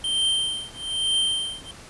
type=tone with tremolo; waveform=square; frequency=3136 Hz; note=G7; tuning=in tune; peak=-19 dBFS; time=0.04-1.71 s; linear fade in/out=2 ms; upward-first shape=triangle; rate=1.1 Hz; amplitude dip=100%; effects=pink hiss -44 dBFS RMS until 1.89 s + resampled to 24000 Hz